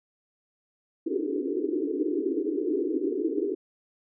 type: band-pass noise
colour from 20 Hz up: pink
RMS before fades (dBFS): -28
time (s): 1.06-3.55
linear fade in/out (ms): 10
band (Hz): 280 to 440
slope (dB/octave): 96
effects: none